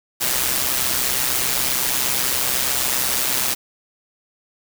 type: noise with amplitude modulation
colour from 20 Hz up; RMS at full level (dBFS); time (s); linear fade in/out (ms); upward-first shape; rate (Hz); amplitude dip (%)
white; -18; 0.2-3.55; 20; sine; 128; 60
effects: none